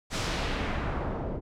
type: noise with low-pass filter sweep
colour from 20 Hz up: pink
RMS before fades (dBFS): -31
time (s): 0.1-1.41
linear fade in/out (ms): 50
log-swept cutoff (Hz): 7500 to 500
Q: 0.93
effects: none